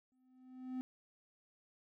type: tone with exponential growth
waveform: triangle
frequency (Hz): 256.1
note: C4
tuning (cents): -37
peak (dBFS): -34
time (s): 0.12-0.81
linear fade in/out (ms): 0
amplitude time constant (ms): 150
effects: none